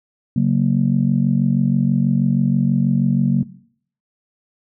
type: chord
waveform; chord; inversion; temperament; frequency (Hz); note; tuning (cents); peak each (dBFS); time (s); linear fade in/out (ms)
sine; F# major; second; just; 138.75 / 185 / 231.2; C#3 / F#3 / A#3; +2 / 0 / -14; -17; 0.36-3.43; 5
effects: noise-tail reverb RT60 0.6 s tail -18 dB re dry + tanh soft clip ceiling -4 dBFS